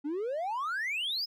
triangle exponential sweep, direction up, 277.2 to 5230 Hz, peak -28 dBFS, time 0.04-1.26 s, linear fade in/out 20 ms, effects tanh soft clip ceiling -25 dBFS

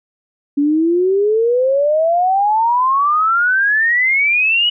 sine exponential sweep, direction up, 281.2 to 2960 Hz, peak -11 dBFS, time 0.57-4.7 s, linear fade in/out 10 ms, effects none

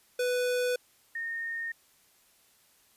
square / sine tone pair in turn, 495.5 / 1837.6 Hz, B4 / A#6, +6 / -25 cents, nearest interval octave + major seventh, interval 2269 cents, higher second, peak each -27 / -32 dBFS, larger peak first, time 0.19-0.76 / 1.15-1.72 s, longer neither, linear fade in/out 5 ms, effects white hiss -64 dBFS RMS until 2.96 s + resampled to 32000 Hz

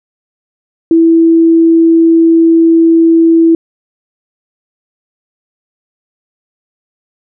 sine tone, 329.6 Hz, E4, in tune, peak -3 dBFS, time 0.91-3.55 s, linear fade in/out 2 ms, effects none

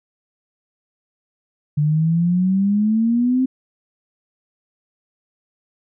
sine exponential sweep, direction up, 146.2 to 263 Hz, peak -14 dBFS, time 1.77-3.46 s, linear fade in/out 10 ms, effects none

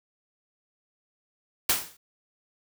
white noise with exponential decay, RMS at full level -19 dBFS, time 1.69-1.97 s, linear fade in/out 5 ms, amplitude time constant 59 ms, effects none

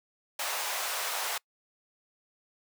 pink high-pass noise, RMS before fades -33 dBFS, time 0.39-1.38 s, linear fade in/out 5 ms, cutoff 640 Hz, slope 24 dB/octave, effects noise-tail reverb RT60 0.1 s tail -26 dB re dry

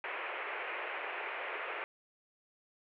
white band-pass noise, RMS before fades -40 dBFS, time 0.04-1.84 s, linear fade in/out 0 ms, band 370 to 2600 Hz, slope 48 dB/octave, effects none

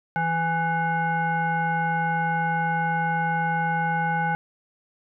sine tone with frequency modulation, 828 Hz, G#5, 5 cents flat, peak -21 dBFS, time 0.16-4.35 s, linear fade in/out 0 ms, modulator 664 Hz, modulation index 1.1, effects none

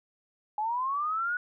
sine linear sweep, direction up, 830.6 to 1476 Hz, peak -27 dBFS, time 0.58-1.37 s, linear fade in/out 2 ms, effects none

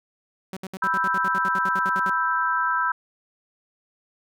sawtooth tone bursts, 189.3 Hz, F#3, 40 cents sharp, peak -27 dBFS, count 16, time 0.53-2.097 s, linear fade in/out 2 ms, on 37 ms, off 65 ms
sine chord, E minor, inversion second, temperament equal, 987.8 / 1318.5 / 1568 Hz, B5 / E6 / G6, 0 / 0 / 0 cents, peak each -25 / -24 / -25 dBFS, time 0.82-2.92 s, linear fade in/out 5 ms
effects none

